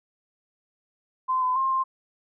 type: tone with pitch steps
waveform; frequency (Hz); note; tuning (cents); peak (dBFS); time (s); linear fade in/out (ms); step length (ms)
sine; 1033 / 1014 / 1062 / 1054; C6 / B5 / C6 / C6; -22 / +45 / +25 / +12; -21; 1.28-1.84; 20; 140
effects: none